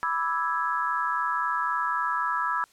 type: chord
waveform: sine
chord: E dominant seventh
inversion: second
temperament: equal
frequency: 987.8 / 1174.7 / 1318.5 / 1661.2 Hz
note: B5 / D6 / E6 / G#6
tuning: 0 / 0 / 0 / 0 cents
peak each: -29 / -33 / -28 / -31 dBFS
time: 0.03-2.64 s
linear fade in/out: 0 ms
effects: white hiss -60 dBFS RMS until 2.72 s + low-pass 10000 Hz 12 dB/octave